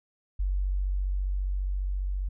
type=tone with level ramp; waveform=sine; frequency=47.38 Hz; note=F#1; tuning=42 cents sharp; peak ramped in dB=-24 to -27 dBFS; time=0.39-2.29 s; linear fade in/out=10 ms; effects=none